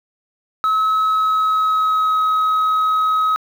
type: tone with pitch glide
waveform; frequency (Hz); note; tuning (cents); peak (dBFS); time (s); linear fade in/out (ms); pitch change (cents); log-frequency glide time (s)
sine; 1288 to 1272.5; E6 to D#6; -41 to +39; -11; 0.64-3.36; 0; -20; 0.87-2.18
effects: tanh soft clip ceiling -13 dBFS + 7-bit